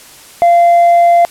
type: tone with tanh clipping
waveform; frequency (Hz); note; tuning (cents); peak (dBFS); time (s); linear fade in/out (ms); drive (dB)
sine; 690; F5; -21; -5; 0.42-1.25; 0; 2
effects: white hiss -37 dBFS RMS until 1.3 s + low-pass 12000 Hz 12 dB/octave